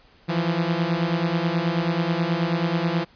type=beating tone pair; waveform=sawtooth; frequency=164.3 / 173.6 Hz; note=E3 / F3; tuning=-5 / -10 cents; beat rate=9.3 Hz; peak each=-20 dBFS; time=0.28-3.05 s; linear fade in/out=20 ms; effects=pink hiss -55 dBFS RMS until 3.15 s + resampled to 11025 Hz